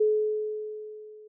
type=tone with level ramp; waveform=sine; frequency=427.6 Hz; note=A4; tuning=49 cents flat; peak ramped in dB=-18 to -46 dBFS; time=0-1.28 s; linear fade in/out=10 ms; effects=none